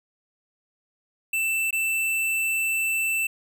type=tone with dropouts; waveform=square; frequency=2662 Hz; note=E7; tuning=16 cents sharp; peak=-23 dBFS; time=1.33-3.27 s; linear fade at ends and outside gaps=5 ms; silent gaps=1.708-1.727 s; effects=none